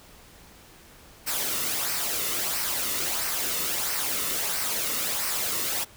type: noise with flanger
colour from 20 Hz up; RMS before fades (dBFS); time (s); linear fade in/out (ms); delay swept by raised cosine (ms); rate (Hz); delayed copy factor
white; -28; 1.26-5.85; 20; 0.28 to 1.28; 1.5; -0.5
effects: pink hiss -51 dBFS RMS until 5.96 s